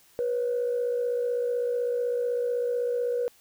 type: tone pair together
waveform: sine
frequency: 484.1 / 540 Hz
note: B4 / C#5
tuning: -35 / -45 cents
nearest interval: major second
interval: 190 cents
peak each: -24 / -33 dBFS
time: 0.19-3.28 s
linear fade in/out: 0 ms
effects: tanh soft clip ceiling -19 dBFS + white hiss -59 dBFS RMS until 3.4 s